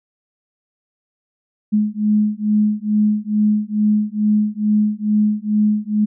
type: beating tone pair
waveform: sine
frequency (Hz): 210 / 212.3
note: G#3 / G#3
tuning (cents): +19 / +38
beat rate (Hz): 2.3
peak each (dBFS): -17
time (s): 1.72-6.06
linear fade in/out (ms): 20
effects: none